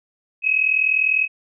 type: tone pair together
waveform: sine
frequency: 2530 / 2570 Hz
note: D#7 / E7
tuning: +28 / -45 cents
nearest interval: unison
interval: 27 cents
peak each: -19 / -18 dBFS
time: 0.42-1.28 s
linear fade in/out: 50 ms
effects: none